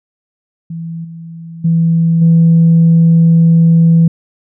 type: tone with level steps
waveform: sine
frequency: 165.5 Hz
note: E3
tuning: 7 cents sharp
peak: -20 / -26 / -7 / -3 dBFS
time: 0.7-4.08 s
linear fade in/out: 5 ms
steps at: 1.04 / 1.64 / 2.21 s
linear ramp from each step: 10 ms
effects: tanh soft clip ceiling -1 dBFS